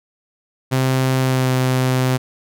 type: tone with pitch glide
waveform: sawtooth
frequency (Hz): 130.81 to 128.86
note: C3 to C3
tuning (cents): 0 to -26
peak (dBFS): -11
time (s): 0.71-2.18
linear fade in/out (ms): 20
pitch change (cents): -26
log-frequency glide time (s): 1.18-1.52
effects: none